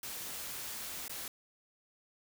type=noise with dropouts; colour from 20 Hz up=white; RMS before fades=-42 dBFS; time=0.03-1.28 s; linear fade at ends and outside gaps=2 ms; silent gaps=1.081-1.095 s; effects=none